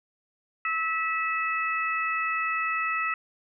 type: harmonic tone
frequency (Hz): 650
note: E5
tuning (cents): -24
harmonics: 2 / 3 / 4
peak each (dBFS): -28 / -30 / -31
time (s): 0.65-3.14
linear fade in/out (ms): 2
effects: none